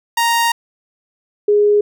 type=tone pair in turn; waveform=sawtooth / sine; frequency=932.3 / 414.4 Hz; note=A#5 / G#4; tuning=0 / -4 cents; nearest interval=octave + major second; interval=1404 cents; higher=first; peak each=-9 dBFS; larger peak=neither; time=0.17-0.52 / 1.48-1.81 s; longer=first; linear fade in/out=5 ms; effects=none